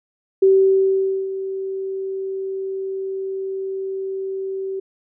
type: tone with ADSR envelope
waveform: sine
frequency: 384.9 Hz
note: G4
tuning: 32 cents flat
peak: -9 dBFS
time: 0.42-4.8 s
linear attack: 8 ms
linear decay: 850 ms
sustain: -14 dB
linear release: 8 ms
effects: none